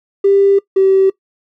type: tone pair in turn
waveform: triangle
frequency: 396 / 384.7 Hz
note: G4 / G4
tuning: +18 / -33 cents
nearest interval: minor second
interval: 51 cents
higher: first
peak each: -3 dBFS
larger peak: neither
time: 0.24-0.59 / 0.76-1.1 s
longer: first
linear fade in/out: 10 ms
effects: noise-tail reverb RT60 0.1 s tail -23 dB re dry + tanh soft clip ceiling -5 dBFS